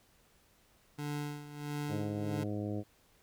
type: tone with tremolo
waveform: 25% pulse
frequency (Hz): 146.83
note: D3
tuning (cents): 0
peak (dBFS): -31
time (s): 0.98-2.44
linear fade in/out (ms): 10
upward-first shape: sine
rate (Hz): 1.5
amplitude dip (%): 75
type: harmonic tone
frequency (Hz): 103.9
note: G#2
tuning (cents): +1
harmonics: 1 / 2 / 3 / 4 / 5 / 6 / 7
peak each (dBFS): -38 / -40 / -39 / -45 / -45 / -48 / -52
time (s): 1.88-2.84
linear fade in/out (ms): 50
effects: pink hiss -67 dBFS RMS until 3.22 s

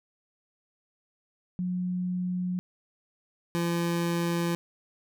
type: tone pair in turn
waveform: sine / 25% pulse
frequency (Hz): 180.8 / 170.65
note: F#3 / F3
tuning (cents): -40 / -40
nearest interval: minor second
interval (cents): 100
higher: first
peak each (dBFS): -27 / -22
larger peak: second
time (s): 1.59-2.59 / 3.55-4.55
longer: neither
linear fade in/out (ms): 0
effects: none

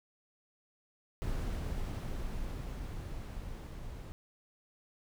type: noise with level ramp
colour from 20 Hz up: brown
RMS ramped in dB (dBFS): -35 to -44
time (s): 1.22-4.12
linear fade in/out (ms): 0
effects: none

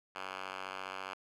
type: tone with band-pass filter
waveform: 5% pulse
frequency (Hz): 94.7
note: F#2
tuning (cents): +41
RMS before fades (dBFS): -43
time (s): 0.15-1.14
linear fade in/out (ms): 5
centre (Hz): 1800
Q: 1.5
effects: none

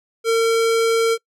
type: tone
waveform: square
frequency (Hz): 455.4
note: A#4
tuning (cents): -40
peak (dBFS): -15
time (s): 0.24-1.18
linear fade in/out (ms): 50
effects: noise-tail reverb RT60 0.1 s tail -24 dB re dry + low-pass 11000 Hz 12 dB/octave

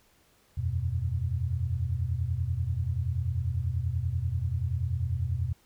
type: chord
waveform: sine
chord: E suspended second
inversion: none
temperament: just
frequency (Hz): 82.41 / 92.71 / 123.61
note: E2 / F#2 / B2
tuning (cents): 0 / +4 / +2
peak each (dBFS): -31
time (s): 0.57-5.53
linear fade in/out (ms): 10
effects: pink hiss -64 dBFS RMS until 5.65 s

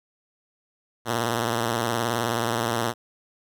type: tone with vibrato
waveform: 5% pulse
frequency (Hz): 116.54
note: A#2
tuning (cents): 0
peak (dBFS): -12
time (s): 1.05-2.94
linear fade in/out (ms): 50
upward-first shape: square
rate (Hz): 19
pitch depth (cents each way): 63
effects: none

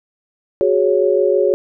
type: chord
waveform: sine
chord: F# suspended second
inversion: none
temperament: just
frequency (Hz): 370 / 416.2 / 555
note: F#4 / G#4 / C#5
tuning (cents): 0 / +4 / +2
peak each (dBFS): -16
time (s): 0.61-1.54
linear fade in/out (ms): 0
effects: none

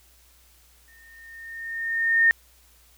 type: tone with exponential growth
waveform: sine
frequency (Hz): 1829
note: A#6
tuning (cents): -33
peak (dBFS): -13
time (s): 0.88-2.31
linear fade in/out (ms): 0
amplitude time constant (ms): 310
effects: added 60 Hz sine -58 dBFS peak until 2.97 s + white hiss -58 dBFS RMS until 2.97 s

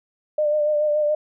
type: tone with vibrato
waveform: sine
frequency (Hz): 600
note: D5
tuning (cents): +37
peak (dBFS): -17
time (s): 0.38-1.15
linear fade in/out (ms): 5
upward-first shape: sine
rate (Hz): 7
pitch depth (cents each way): 29
effects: none

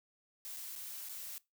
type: noise with dropouts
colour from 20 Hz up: blue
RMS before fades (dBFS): -45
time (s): 0.45-1.38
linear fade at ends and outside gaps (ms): 0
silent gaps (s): 0.565-0.569 / 0.754-0.76 / 1.088-1.094
effects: noise-tail reverb RT60 0.2 s tail -20 dB re dry

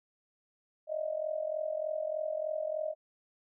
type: tone with amplitude modulation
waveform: sine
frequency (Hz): 622.3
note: D#5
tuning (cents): 0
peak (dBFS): -28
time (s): 0.87-2.95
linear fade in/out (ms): 50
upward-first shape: sine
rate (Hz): 43.3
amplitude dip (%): 80
effects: none

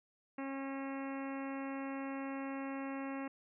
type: harmonic tone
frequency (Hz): 272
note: C#4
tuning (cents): -33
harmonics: 1 / 2 / 3 / 4 / 5 / 6 / 7 / 8 / 9 / 10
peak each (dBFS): -40 / -47 / -49 / -50 / -55 / -55 / -54 / -55 / -59 / -57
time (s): 0.38-3.28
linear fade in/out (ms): 5
effects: none

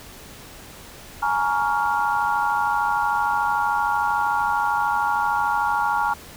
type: chord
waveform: sine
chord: Bb minor seventh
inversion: third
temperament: just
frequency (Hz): 839.1 / 932.3 / 1118.8 / 1398.5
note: Ab5 / Bb5 / Db6 / F6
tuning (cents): +18 / 0 / +16 / +2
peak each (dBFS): -23 / -24 / -27 / -25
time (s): 1.22-6.14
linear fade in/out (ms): 10
effects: pink hiss -42 dBFS RMS until 6.36 s

